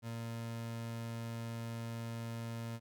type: tone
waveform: 30% pulse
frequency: 115.5 Hz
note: A#2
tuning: 16 cents flat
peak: -37 dBFS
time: 0.02-2.8 s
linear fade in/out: 50 ms
effects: none